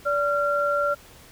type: tone pair together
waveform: sine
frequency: 578.5 / 1376 Hz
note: D5 / F6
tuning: -26 / -26 cents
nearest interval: octave + minor third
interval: 1500 cents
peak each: -23 dBFS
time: 0.05-0.95 s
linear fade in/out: 20 ms
effects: pink hiss -49 dBFS RMS until 1.31 s